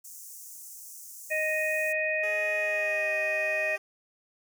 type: high-pass noise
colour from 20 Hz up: pink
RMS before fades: -45 dBFS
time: 0.04-1.93 s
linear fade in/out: 10 ms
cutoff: 6100 Hz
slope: 48 dB/octave
type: harmonic tone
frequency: 622.3 Hz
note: D#5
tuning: in tune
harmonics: 1 / 3 / 4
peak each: -30 / -30 / -30 dBFS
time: 1.3-3.77 s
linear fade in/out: 20 ms
type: tone with pitch glide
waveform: 10% pulse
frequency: 420 to 394.1 Hz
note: G#4 to G4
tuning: +19 to +9 cents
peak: -33 dBFS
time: 2.23-3.78 s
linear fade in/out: 5 ms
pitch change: -110 cents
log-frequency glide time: 2.58-3.17 s
effects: none

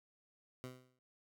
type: tone with exponential decay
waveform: 15% pulse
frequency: 127.4 Hz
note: C3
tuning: 46 cents flat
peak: -36 dBFS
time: 0.64-0.99 s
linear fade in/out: 0 ms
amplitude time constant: 74 ms
effects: noise-tail reverb RT60 0.3 s tail -25 dB re dry

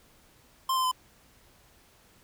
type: tone with pitch steps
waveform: square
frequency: 1051 / 1035.3 / 1019.9 Hz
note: C6 / C6 / C6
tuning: +7 / -19 / -45 cents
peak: -25 dBFS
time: 0.69-0.915 s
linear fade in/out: 5 ms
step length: 75 ms
effects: pink hiss -60 dBFS RMS until 2.23 s

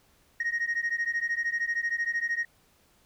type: beating tone pair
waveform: sine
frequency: 1864.7 / 1877.7 Hz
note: A#6 / A#6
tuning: 0 / +12 cents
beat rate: 13 Hz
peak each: -28 dBFS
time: 0.4-2.45 s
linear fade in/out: 5 ms
effects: tanh soft clip ceiling -23 dBFS + pink hiss -64 dBFS RMS until 3.05 s

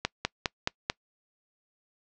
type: slowing click train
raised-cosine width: 0.2 ms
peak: -8 dBFS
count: 5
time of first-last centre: 0.05-0.899 s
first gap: 200 ms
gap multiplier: 1.04
effects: noise-tail reverb RT60 0.1 s tail -25 dB re dry + low-pass 6000 Hz 12 dB/octave

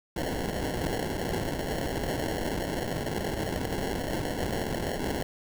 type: noise with sample-and-hold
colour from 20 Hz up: violet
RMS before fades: -31 dBFS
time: 0.16-5.23 s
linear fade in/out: 5 ms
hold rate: 1225 Hz
effects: none

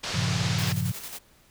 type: low-pass noise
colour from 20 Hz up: white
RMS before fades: -32 dBFS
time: 0.03-0.73 s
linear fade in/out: 10 ms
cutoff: 5800 Hz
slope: 24 dB/octave
type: chord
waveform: sine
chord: G half-diminished seventh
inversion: none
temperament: equal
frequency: 98 / 116.54 / 138.59 / 174.61 Hz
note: G2 / Bb2 / Db3 / F3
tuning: 0 / 0 / 0 / 0 cents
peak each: -30 dBFS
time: 0.14-0.92 s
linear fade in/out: 10 ms
type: noise with tremolo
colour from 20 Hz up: white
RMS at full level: -37 dBFS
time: 0.58-1.19 s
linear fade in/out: 10 ms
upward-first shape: square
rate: 11 Hz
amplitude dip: 45%
effects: pink hiss -59 dBFS RMS until 1.5 s

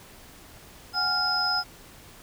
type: tone cluster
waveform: sine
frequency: 737 / 819 / 1395 / 5090 Hz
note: F#5 / G#5 / F6 / D#8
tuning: -7 / -24 / -2 / +39 cents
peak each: -32 / -33 / -28 / -25 dBFS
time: 0.93-1.64 s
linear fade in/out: 50 ms
effects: pink hiss -49 dBFS RMS until 2.22 s

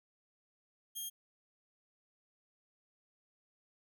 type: tone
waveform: 5% pulse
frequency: 3225 Hz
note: G7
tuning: 48 cents sharp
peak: -31 dBFS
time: 0.95-1.1 s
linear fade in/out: 20 ms
effects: none

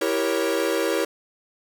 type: chord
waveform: 45% pulse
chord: E diminished seventh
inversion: none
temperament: equal with one note detuned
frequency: 329.6 / 392 / 471.6 / 554.4 Hz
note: E4 / G4 / Bb4 / Db5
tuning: 0 / 0 / +20 / 0 cents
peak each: -27 / -27 / -26 / -27 dBFS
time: 0.01-1.05 s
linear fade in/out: 5 ms
effects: none

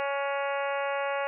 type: harmonic tone with a mistuned harmonic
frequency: 279.1 Hz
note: C#4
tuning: 12 cents sharp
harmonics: 2 / 3 / 4 / 5 / 6 / 7 / 8 / 9 / 10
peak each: -30 / -34 / -36 / -38 / -40 / -41 / -42 / -43 / -44 dBFS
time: 0-1.27 s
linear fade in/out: 0 ms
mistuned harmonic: 5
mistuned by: +20 cents
effects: none

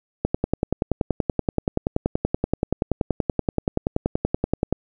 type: click train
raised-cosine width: 2 ms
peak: -6 dBFS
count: 48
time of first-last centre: 0.25-4.726 s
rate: 10.5 Hz
effects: none

